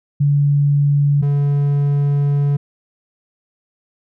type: tone pair in turn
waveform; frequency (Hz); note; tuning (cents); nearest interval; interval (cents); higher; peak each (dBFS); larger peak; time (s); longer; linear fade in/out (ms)
sine / triangle; 143.4 / 142.89; D3 / D3; -41 / -47; unison; 6; first; -11; neither; 0.2-1.22 / 1.22-2.57; second; 10
effects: none